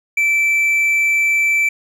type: tone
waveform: triangle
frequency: 2327 Hz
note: D7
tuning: 17 cents flat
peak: -11 dBFS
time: 0.17-1.69 s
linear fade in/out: 5 ms
effects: none